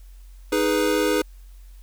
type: chord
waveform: square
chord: G# minor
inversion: second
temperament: equal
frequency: 311.1 / 415.3 / 493.9 Hz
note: D#4 / G#4 / B4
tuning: 0 / 0 / 0 cents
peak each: -24 dBFS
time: 0.52-1.22 s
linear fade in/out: 5 ms
effects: added 45 Hz sine -41 dBFS peak until 1.82 s + white hiss -60 dBFS RMS until 1.82 s